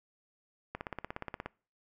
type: click train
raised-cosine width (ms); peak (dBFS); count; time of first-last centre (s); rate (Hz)
0.5; -22; 13; 0.75-1.46; 16.9
effects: noise-tail reverb RT60 0.4 s tail -24 dB re dry